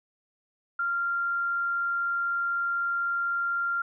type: tone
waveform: sine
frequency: 1388 Hz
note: F6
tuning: 11 cents flat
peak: -25 dBFS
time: 0.79-3.82 s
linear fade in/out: 5 ms
effects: none